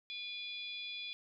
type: harmonic tone with a mistuned harmonic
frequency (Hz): 810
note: G#5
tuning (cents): -43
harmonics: 3 / 4 / 5 / 6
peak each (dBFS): -45 / -43 / -52 / -54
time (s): 0.1-1.13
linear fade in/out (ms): 0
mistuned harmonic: 4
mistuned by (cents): +98
effects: none